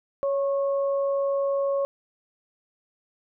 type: tone pair together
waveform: sine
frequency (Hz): 556 / 1093.5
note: C#5 / C#6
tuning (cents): +5 / -24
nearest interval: octave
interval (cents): 1171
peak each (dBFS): -22 / -34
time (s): 0.23-1.85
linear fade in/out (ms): 0
effects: none